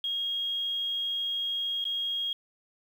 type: tone with dropouts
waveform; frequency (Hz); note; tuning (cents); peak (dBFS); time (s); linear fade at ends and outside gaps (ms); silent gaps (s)
sine; 3269; G#7; -28; -28; 0.04-2.33; 2; 1.842-1.852
effects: 9-bit